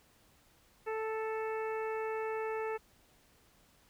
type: harmonic tone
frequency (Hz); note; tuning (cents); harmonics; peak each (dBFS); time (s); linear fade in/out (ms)
440; A4; 0; 1 / 2 / 3 / 4 / 5 / 6; -35 / -41 / -45 / -47 / -49 / -51; 0.86-2.78; 20
effects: pink hiss -66 dBFS RMS until 3.89 s